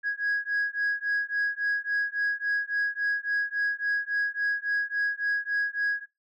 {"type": "beating tone pair", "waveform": "sine", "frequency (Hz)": [1654, 1657.6], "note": ["G#6", "G#6"], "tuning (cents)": [-8, -4], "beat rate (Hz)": 3.6, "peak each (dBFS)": -27, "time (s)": [0.03, 6.06], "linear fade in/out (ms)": 50, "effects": ["noise-tail reverb RT60 0.2 s tail -18 dB re dry", "tanh soft clip ceiling -21 dBFS"]}